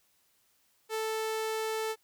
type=tone; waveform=sawtooth; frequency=440 Hz; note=A4; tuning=in tune; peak=-27 dBFS; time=0.89-1.96 s; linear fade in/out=50 ms; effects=white hiss -70 dBFS RMS until 2.03 s